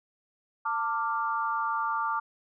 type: chord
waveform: sine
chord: D minor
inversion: second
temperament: equal with one note detuned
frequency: 896.9 / 1174.7 / 1396.9 Hz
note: A5 / D6 / F6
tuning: +33 / 0 / 0 cents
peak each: -31 / -29 / -34 dBFS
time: 0.65-2.2 s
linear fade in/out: 10 ms
effects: none